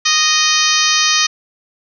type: harmonic tone with a mistuned harmonic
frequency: 620 Hz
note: D#5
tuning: 6 cents flat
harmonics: 2 / 3 / 4 / 5 / 6 / 7 / 8 / 9 / 10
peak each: -20 / -20 / -20 / -20 / -20 / -20 / -20 / -20 / -20 dBFS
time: 0.05-1.27 s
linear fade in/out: 10 ms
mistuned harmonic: 9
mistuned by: +25 cents
effects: none